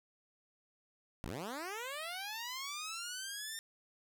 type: linear sweep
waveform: 10% pulse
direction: up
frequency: 40.61 to 1824 Hz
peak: -32 dBFS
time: 1.24-3.59 s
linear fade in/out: 0 ms
effects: none